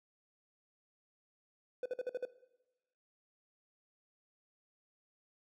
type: tone bursts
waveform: triangle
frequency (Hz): 500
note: B4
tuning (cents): +21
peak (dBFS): -32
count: 6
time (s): 1.83-2.252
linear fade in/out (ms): 2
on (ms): 27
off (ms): 52
effects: noise-tail reverb RT60 1.0 s tail -18 dB re dry